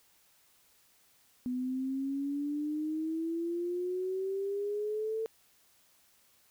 sine exponential sweep, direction up, 248 to 448.7 Hz, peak -31 dBFS, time 1.46-5.26 s, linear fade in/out 0 ms, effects white hiss -66 dBFS RMS until 6.5 s

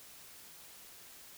silence, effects white hiss -54 dBFS RMS until 1.37 s

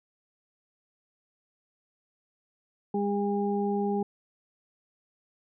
harmonic tone, 202.6 Hz, G#3, 43 cents flat, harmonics 1 / 2 / 4, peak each -28 / -29 / -33 dBFS, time 2.94-4.03 s, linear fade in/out 5 ms, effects none

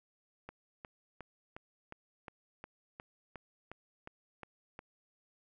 click train, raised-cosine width 0.5 ms, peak -30 dBFS, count 13, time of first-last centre 0.49-4.791 s, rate 2.79 Hz, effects none

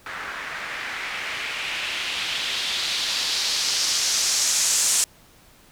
blue noise with low-pass filter sweep, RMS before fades -25 dBFS, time 0.06-5.04 s, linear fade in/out 2 ms, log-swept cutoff 1500 to 7700 Hz, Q 2, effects pink hiss -53 dBFS RMS until 5.71 s

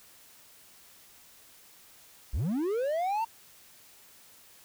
triangle linear sweep, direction up, 41.2 to 927 Hz, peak -25 dBFS, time 2.33-3.25 s, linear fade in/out 10 ms, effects white hiss -56 dBFS RMS until 4.64 s

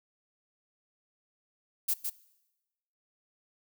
violet noise with echo, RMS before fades -28 dBFS, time 1.88-1.94 s, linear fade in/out 10 ms, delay 160 ms, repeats 1, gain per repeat -5 dB, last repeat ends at 2.1 s, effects noise-tail reverb RT60 1.0 s tail -20 dB re dry

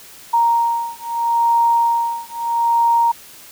sine beating tone pair, 932.3 / 933.07 Hz, A#5 / A#5, 0 / +1 cents, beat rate 0.77 Hz, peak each -17 dBFS, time 0.33-3.12 s, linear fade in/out 10 ms, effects white hiss -41 dBFS RMS until 3.51 s

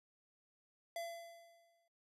square tone with exponential decay, 677 Hz, E5, 46 cents sharp, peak -40 dBFS, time 0.96-1.88 s, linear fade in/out 2 ms, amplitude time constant 200 ms, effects noise-tail reverb RT60 0.1 s tail -19 dB re dry + resampled to 32000 Hz

